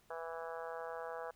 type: harmonic tone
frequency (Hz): 164.81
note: E3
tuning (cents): 0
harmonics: 3 / 4 / 5 / 6 / 7 / 8 / 9 / 10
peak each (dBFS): -45 / -47 / -49 / -51 / -52 / -53 / -54 / -55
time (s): 0.1-1.31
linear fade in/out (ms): 5
effects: pink hiss -70 dBFS RMS until 1.35 s